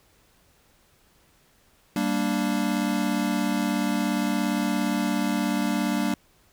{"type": "chord", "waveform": "square", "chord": "G minor", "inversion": "none", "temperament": "equal", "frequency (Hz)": [196, 233.1, 293.7], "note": ["G3", "Bb3", "D4"], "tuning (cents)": [0, 0, 0], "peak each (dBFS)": -28, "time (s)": [1.96, 6.14], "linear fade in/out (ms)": 2, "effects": ["pink hiss -61 dBFS RMS until 6.52 s"]}